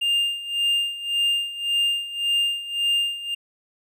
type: tone with tremolo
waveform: triangle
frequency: 2805 Hz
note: F7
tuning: 7 cents sharp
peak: -16 dBFS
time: 0.01-3.35 s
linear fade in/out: 10 ms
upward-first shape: sine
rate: 1.8 Hz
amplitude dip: 80%
effects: none